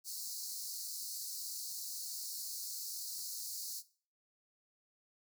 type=high-pass noise; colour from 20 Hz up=pink; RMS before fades=-43 dBFS; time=0.04-3.83 s; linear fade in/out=50 ms; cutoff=4200 Hz; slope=96 dB/octave; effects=noise-tail reverb RT60 0.4 s tail -17 dB re dry